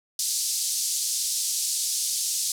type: band-pass noise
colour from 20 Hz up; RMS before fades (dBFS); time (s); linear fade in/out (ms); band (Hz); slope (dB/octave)
pink; -27; 0.19-2.52; 2; 4800 to 11000; 24
effects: none